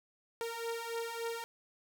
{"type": "beating tone pair", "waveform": "sawtooth", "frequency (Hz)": [460, 463.5], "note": ["A#4", "A#4"], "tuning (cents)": [-23, -10], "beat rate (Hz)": 3.5, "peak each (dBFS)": [-37, -35], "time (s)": [0.41, 1.44], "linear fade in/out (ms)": 0, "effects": []}